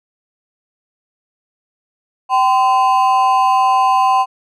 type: ring-modulated tone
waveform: triangle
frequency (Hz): 899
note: A5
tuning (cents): +37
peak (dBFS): -5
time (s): 2.29-4.26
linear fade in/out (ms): 50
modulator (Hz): 127
effects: none